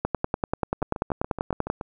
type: two click trains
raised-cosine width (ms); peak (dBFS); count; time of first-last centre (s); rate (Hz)
1; -9 / -17; 18 / 8; 0.05-1.7 / 0.82-1.812; 10.3 / 7.06
effects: none